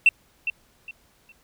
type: tone with echo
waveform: sine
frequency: 2691 Hz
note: E7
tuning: 35 cents sharp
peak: -10 dBFS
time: 0.06-0.09 s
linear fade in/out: 2 ms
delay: 410 ms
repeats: 3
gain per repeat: -12 dB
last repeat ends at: 1.32 s
effects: tanh soft clip ceiling -6 dBFS + pink hiss -61 dBFS RMS until 1.43 s